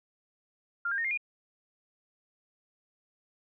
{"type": "tone with pitch steps", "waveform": "sine", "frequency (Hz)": [1396.9, 1604.6, 1843.2, 2117, 2432], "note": ["F6", "G6", "A#6", "C7", "D#7"], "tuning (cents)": [0, 40, -20, 20, -40], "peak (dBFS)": -28, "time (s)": [0.85, 1.175], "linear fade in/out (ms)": 5, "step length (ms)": 65, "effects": []}